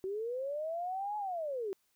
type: linear two-way sweep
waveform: sine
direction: up then down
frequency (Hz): 370 to 851 to 370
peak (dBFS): -34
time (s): 0.04-1.73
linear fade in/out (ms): 0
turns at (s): 1.17
effects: white hiss -75 dBFS RMS until 1.95 s